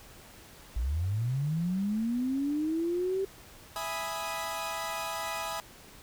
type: linear sweep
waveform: sine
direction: up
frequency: 52.2 to 392 Hz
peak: -27 dBFS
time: 0.76-3.25 s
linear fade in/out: 5 ms
type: chord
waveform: sawtooth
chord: E major seventh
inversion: none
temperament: equal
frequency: 659.3 / 830.6 / 987.8 / 1244.5 Hz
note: E5 / G#5 / B5 / D#6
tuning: 0 / 0 / 0 / 0 cents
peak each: -35 dBFS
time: 3.76-5.6 s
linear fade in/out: 0 ms
effects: pink hiss -52 dBFS RMS until 6.02 s